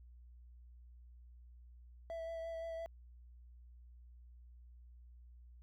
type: tone with vibrato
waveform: triangle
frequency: 659.3 Hz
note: E5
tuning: in tune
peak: -39 dBFS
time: 2.1-2.86 s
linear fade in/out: 0 ms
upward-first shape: sine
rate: 5.8 Hz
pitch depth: 15 cents each way
effects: added 60 Hz sine -55 dBFS peak until 5.62 s